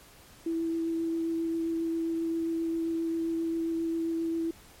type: tone with vibrato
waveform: sine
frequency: 329.6 Hz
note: E4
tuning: in tune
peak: -27 dBFS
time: 0.46-4.51 s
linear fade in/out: 5 ms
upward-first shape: triangle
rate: 7.5 Hz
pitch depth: 11 cents each way
effects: pink hiss -54 dBFS RMS until 4.8 s + MP3 64 kbps